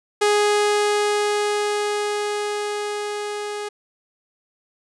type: tone with level ramp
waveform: sawtooth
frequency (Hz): 415.3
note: G#4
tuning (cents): 0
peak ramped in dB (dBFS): -11 to -23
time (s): 0.21-3.69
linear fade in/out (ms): 10
effects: resampled to 24000 Hz